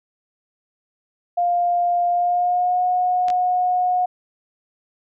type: tone with pitch glide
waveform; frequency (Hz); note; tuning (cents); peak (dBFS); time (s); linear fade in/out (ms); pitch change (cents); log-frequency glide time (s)
sine; 702 to 725.9; F5 to F#5; +9 to -33; -16; 1.37-4.06; 10; +58; 2.1-2.84
type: clicks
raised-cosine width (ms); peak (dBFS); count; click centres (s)
0.2; -15; 2; 3.284 / 3.302
effects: none